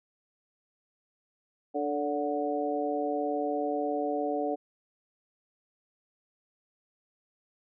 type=harmonic tone with a mistuned harmonic; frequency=146.83 Hz; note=D3; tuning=in tune; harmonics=2 / 3 / 4 / 5; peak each=-33 / -33 / -33 / -33 dBFS; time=1.74-4.56 s; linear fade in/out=20 ms; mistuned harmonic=4; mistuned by=-30 cents; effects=none